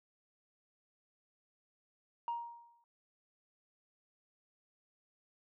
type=tone with exponential decay; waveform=sine; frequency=940 Hz; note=A#5; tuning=14 cents sharp; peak=-31 dBFS; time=2.28-2.84 s; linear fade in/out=1 ms; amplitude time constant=120 ms; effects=tanh soft clip ceiling -31 dBFS